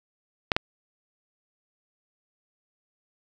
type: clicks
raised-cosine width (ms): 0.3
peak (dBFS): -5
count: 2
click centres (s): 0.518 / 0.565
effects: none